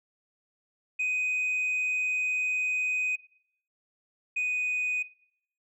sine tone pair in turn, 2502 / 2490 Hz, D#7 / D#7, +9 / +1 cents, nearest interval unison, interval 8 cents, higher first, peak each -24 dBFS, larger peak neither, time 0.99-3.16 / 4.36-5.03 s, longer first, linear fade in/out 10 ms, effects noise-tail reverb RT60 0.6 s tail -18 dB re dry + tanh soft clip ceiling -24 dBFS

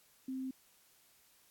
sine tone, 261.6 Hz, C4, in tune, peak -37 dBFS, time 0.28-0.51 s, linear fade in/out 5 ms, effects white hiss -67 dBFS RMS until 1.5 s + AAC 64 kbps

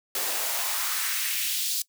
white noise with high-pass filter sweep, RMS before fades -28 dBFS, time 0.15-1.82 s, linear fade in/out 2 ms, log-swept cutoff 390 to 4500 Hz, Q 1.6, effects noise-tail reverb RT60 0.1 s tail -20 dB re dry

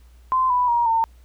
sine tone with pitch steps, 1034 / 989.6 / 947.1 / 906.4 Hz, C6 / B5 / A#5 / A#5, -21 / +3 / +27 / -49 cents, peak -16 dBFS, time 0.32-1.04 s, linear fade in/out 0 ms, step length 180 ms, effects added 60 Hz sine -46 dBFS peak until 1.24 s + pink hiss -61 dBFS RMS until 1.24 s

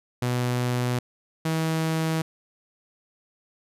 sawtooth tone pair in turn, 123.47 / 160.65 Hz, B2 / E3, 0 / -44 cents, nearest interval perfect fourth, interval 456 cents, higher second, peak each -19 dBFS, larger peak neither, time 0.22-0.99 / 1.45-2.22 s, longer neither, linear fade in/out 5 ms, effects resampled to 32000 Hz

